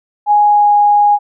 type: tone with pitch glide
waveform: sine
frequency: 830.6 to 824.9 Hz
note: G#5 to G#5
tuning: 0 to -12 cents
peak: -6 dBFS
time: 0.26-1.19 s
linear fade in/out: 50 ms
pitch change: -12 cents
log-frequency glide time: 0.46-0.75 s
effects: none